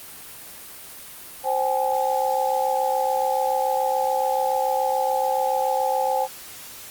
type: tone cluster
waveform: sine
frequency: 524 / 778 / 845 Hz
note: C5 / G5 / G#5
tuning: +2 / -13 / +30 cents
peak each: -24 dBFS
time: 1.43-6.28 s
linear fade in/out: 50 ms
effects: white hiss -40 dBFS RMS until 6.9 s + Opus 32 kbps